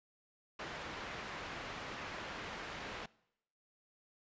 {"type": "low-pass noise", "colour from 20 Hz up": "white", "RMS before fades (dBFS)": -45, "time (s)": [0.59, 3.06], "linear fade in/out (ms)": 5, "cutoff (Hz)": 2100, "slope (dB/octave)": 12, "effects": ["noise-tail reverb RT60 0.8 s tail -23 dB re dry", "resampled to 16000 Hz"]}